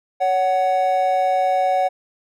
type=tone pair together; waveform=triangle; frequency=560.4 / 745 Hz; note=C#5 / F#5; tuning=+19 / +12 cents; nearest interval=perfect fourth; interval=493 cents; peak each=-19 / -15 dBFS; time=0.2-1.89 s; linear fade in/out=20 ms; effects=none